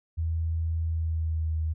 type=tone with pitch glide; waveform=sine; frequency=81.6 to 79.32 Hz; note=E2 to D#2; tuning=-17 to +34 cents; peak=-25 dBFS; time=0.17-1.74 s; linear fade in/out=20 ms; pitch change=-49 cents; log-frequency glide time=0.85-1.55 s; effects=none